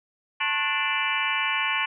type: harmonic tone with a mistuned harmonic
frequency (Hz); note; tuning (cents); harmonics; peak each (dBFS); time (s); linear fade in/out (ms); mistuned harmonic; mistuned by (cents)
293.7; D4; 0; 3 / 4 / 5 / 6 / 7 / 8 / 9 / 10; -33 / -30 / -34 / -31 / -33 / -28 / -32 / -31; 0.4-1.86; 10; 4; -140
effects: none